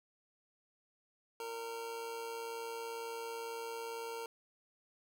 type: tone with amplitude modulation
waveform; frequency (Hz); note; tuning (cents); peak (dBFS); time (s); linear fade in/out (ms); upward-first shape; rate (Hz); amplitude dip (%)
25% pulse; 459.9; A#4; -23; -35; 1.4-4.26; 2; sine; 118; 40
effects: none